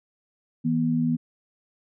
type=tone pair together; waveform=sine; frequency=161.78 / 242.4 Hz; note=E3 / B3; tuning=-32 / -32 cents; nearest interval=perfect fifth; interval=700 cents; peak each=-25 / -22 dBFS; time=0.64-1.17 s; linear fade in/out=20 ms; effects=none